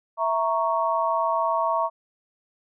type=chord; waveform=sine; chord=A# diminished; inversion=second; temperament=equal; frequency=659.3 / 932.3 / 1108.7 Hz; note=E5 / A#5 / C#6; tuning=0 / 0 / 0 cents; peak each=-25 dBFS; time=0.17-1.9 s; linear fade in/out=50 ms; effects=none